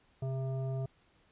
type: tone with frequency modulation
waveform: sine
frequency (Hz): 130.81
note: C3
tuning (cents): 0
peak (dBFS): -32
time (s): 0.22-0.86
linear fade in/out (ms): 5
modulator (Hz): 533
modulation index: 0.53
effects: pink hiss -68 dBFS RMS until 1.31 s + resampled to 8000 Hz